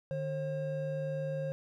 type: tone pair together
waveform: triangle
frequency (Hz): 151.39 / 537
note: D#3 / C5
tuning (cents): -47 / +45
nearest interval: octave + minor seventh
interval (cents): 2192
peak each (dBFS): -34 / -33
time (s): 0.11-1.52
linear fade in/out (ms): 0
effects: none